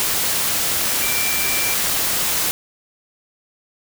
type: tone in noise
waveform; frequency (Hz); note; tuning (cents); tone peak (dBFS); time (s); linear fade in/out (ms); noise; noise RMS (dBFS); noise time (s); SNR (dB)
sine; 2349; D7; 0; -25; 1.02-1.74; 0; white; -20; 0-2.51; -8
effects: none

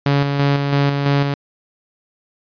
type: tone with tremolo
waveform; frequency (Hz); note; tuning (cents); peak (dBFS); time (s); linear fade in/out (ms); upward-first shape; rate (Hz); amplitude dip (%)
sawtooth; 141.3; C#3; +34; -9; 0.06-1.34; 2; square; 3; 40
effects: resampled to 11025 Hz

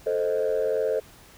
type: chord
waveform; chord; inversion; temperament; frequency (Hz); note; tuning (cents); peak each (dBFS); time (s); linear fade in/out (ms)
sine; A diminished; none; equal; 440 / 523.3 / 622.3; A4 / C5 / Eb5; 0 / 0 / 0; -24 / -25 / -27; 0.06-1; 10
effects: tanh soft clip ceiling -17 dBFS + pink hiss -51 dBFS RMS until 1.37 s

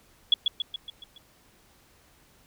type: tone with echo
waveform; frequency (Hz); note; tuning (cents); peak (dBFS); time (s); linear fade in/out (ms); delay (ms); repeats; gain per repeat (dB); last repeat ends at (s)
sine; 3368; G#7; +24; -15; 0.32-0.34; 2; 140; 6; -5; 1.18
effects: pink hiss -60 dBFS RMS until 2.46 s

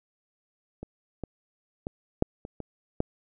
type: clicks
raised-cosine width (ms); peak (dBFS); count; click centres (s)
2; -24 / -20 / -19 / -7 / -25 / -23 / -11; 7; 0.83 / 1.237 / 1.869 / 2.224 / 2.451 / 2.603 / 3.004
effects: none

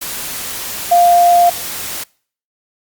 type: tone in noise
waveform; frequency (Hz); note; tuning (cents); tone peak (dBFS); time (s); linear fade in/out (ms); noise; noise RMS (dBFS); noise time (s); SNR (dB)
sine; 698.5; F5; 0; -6; 0.91-1.5; 10; white; -24; 0.01-2.04; +15
effects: noise-tail reverb RT60 0.5 s tail -25 dB re dry + Opus 48 kbps

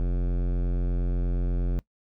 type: tone with hard clipping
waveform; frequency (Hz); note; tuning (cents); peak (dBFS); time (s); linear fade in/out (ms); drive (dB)
sine; 44.2; F1; +22; -25; 0-1.79; 0; 17
effects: noise-tail reverb RT60 0.1 s tail -22 dB re dry

